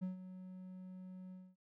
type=tone with ADSR envelope; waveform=triangle; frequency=185 Hz; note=F#3; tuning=in tune; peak=-34 dBFS; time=0.01-1.56 s; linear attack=22 ms; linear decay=130 ms; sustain=-12 dB; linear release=240 ms; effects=none